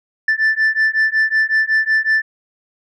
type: beating tone pair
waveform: sine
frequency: 1760 / 1765.4 Hz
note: A6 / A6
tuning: 0 / +5 cents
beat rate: 5.4 Hz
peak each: -14 dBFS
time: 0.28-2.22 s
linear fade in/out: 5 ms
effects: tanh soft clip ceiling -10 dBFS